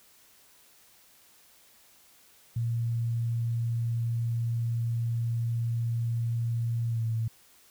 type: tone with pitch glide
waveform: sine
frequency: 116.54 to 113.09 Hz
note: A#2 to A2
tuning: 0 to +48 cents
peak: -26 dBFS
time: 2.56-7.28 s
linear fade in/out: 5 ms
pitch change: -52 cents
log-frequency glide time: 6.88-7.04 s
effects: white hiss -59 dBFS RMS until 7.7 s